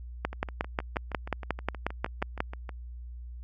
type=two click trains; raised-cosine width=0.5 ms; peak=-12 / -24 dBFS; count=13 / 16; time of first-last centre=0.25-2.404 / 0.33-2.692 s; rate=5.57 / 6.35 Hz; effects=added 60 Hz sine -39 dBFS peak until 3.43 s